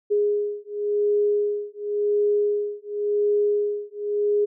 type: beating tone pair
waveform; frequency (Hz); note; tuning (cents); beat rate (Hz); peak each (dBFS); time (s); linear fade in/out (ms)
sine; 413.2 / 414.12; G#4 / G#4; -9 / -5; 0.92; -23; 0.1-4.46; 20
effects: none